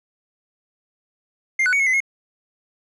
triangle tone with pitch steps, 2109 / 1488 / 2239 / 2176 / 2034 / 2163 Hz, C7 / F#6 / C#7 / C#7 / C7 / C#7, +13 / +9 / +17 / -33 / -50 / -43 cents, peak -14 dBFS, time 1.59-2.004 s, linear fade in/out 5 ms, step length 69 ms, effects resampled to 24000 Hz

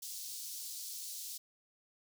pink high-pass noise, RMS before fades -44 dBFS, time 0.02-1.38 s, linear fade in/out 10 ms, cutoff 4500 Hz, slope 24 dB/octave, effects none

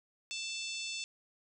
harmonic tone, 884 Hz, A5, 8 cents sharp, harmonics 3 / 4 / 5 / 6 / 7 / 8 / 9, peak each -41 / -43 / -45 / -47 / -48 / -49 / -50 dBFS, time 0.31-1.04 s, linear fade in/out 0 ms, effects none

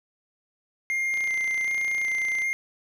triangle tone with vibrato, 2105 Hz, C7, 10 cents sharp, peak -22 dBFS, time 0.9-2.53 s, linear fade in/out 0 ms, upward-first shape square, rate 1.3 Hz, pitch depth 11 cents each way
click train, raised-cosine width 0.2 ms, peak -24 dBFS, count 39, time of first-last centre 1.14-2.419 s, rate 29.7 Hz
effects none

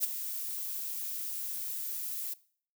violet noise with ADSR envelope, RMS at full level -26 dBFS, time 0-2.34 s, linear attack 42 ms, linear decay 11 ms, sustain -11 dB, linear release 9 ms, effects noise-tail reverb RT60 0.5 s tail -20 dB re dry

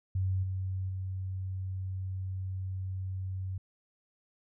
sine tone with level steps, 94.2 Hz, F#2, 32 cents sharp, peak -27 / -31 / -33 dBFS, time 0.15-3.58 s, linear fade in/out 5 ms, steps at 0.43 / 0.89 s, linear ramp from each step 5 ms, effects none

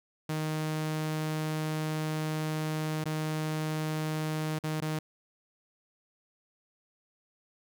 sawtooth tone with dropouts, 155.56 Hz, D#3, in tune, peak -26 dBFS, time 0.29-4.99 s, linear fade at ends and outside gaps 5 ms, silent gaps 3.041-3.056 / 4.589-4.637 / 4.805-4.819 s, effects none

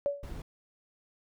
sine tone with exponential decay, 569 Hz, C#5, 45 cents sharp, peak -23 dBFS, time 0.06-0.31 s, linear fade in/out 0 ms, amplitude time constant 53 ms
brown noise, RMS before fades -40 dBFS, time 0.23-0.42 s, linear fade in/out 5 ms
effects none

